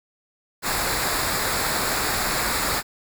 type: noise with comb filter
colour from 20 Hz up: pink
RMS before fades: -24 dBFS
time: 0.62-2.83 s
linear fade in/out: 50 ms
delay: 0.33 ms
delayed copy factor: -0.6
effects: none